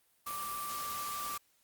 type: tone in noise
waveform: sine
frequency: 1172 Hz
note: D6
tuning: 4 cents flat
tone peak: -38 dBFS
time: 0.26-1.38 s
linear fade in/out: 10 ms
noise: white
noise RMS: -42 dBFS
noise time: 0.26-1.38 s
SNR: +1 dB
effects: white hiss -71 dBFS RMS until 1.63 s + Opus 32 kbps